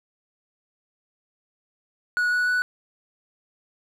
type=tone with pitch steps; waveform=triangle; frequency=1462 / 1472.2 / 1482.4 Hz; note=F#6 / F#6 / F#6; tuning=-21 / -9 / +3 cents; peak=-18 dBFS; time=2.17-2.62 s; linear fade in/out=0 ms; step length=150 ms; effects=none